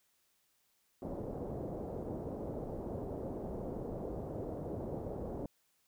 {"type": "low-pass noise", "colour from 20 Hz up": "white", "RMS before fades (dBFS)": -41, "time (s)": [1.02, 5.46], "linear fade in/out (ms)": 2, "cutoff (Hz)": 580, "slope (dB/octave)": 24, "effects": ["white hiss -75 dBFS RMS until 5.87 s"]}